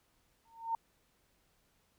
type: tone with exponential growth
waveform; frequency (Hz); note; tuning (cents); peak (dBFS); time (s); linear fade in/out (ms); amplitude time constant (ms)
sine; 912; A#5; -38; -28; 0.45-0.75; 2; 64
effects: pink hiss -73 dBFS RMS until 1.98 s